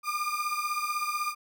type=beating tone pair; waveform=35% pulse; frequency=1198 / 1214 Hz; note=D6 / D#6; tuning=+34 / -43 cents; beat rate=16 Hz; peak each=-30 dBFS; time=0.03-1.35 s; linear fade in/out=50 ms; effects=none